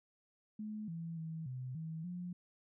sine tone with pitch steps, 213.5 / 165.9 / 161.2 / 128 / 160.8 / 177.7 Hz, G#3 / E3 / E3 / C3 / E3 / F3, +48 / +11 / -38 / -38 / -43 / +30 cents, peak -40 dBFS, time 0.59-2.33 s, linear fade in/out 5 ms, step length 290 ms, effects none

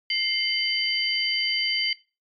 sine tone cluster, 2103 / 3047 / 4679 Hz, C7 / G7 / D8, +8 / -50 / -7 cents, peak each -27 dBFS, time 0.1-1.93 s, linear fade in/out 2 ms, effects noise-tail reverb RT60 0.3 s tail -20 dB re dry + MP3 96 kbps

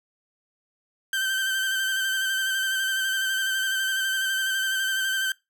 30% pulse tone with vibrato, 1553 Hz, G6, 17 cents flat, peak -21 dBFS, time 1.13-5.32 s, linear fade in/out 2 ms, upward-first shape square, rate 12 Hz, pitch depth 21 cents each way, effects noise-tail reverb RT60 0.2 s tail -21 dB re dry

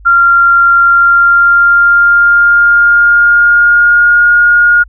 sine tone with pitch glide, 1385 to 1428.1 Hz, F6 to F6, -15 to +38 cents, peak -3 dBFS, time 0.05-4.84 s, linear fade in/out 20 ms, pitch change +53 cents, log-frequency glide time 0.83-4.29 s, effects added 50 Hz sine -32 dBFS peak until 4.88 s

